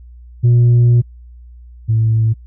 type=tone pair in turn; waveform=sine; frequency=120.1 / 111.66 Hz; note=B2 / A2; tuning=-48 / +26 cents; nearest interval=minor second; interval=126 cents; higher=first; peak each=-4 / -9 dBFS; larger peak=first; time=0.43-1.02 / 1.88-2.34 s; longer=first; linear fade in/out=20 ms; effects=tanh soft clip ceiling -6 dBFS + added 60 Hz sine -35 dBFS peak until 2.46 s